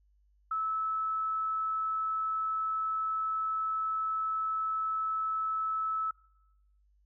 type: tone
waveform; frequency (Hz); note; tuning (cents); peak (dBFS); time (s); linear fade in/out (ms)
sine; 1304; E6; -19; -29; 0.51-6.11; 5
effects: noise-tail reverb RT60 0.9 s tail -23 dB re dry + added 50 Hz sine -64 dBFS peak until 7.05 s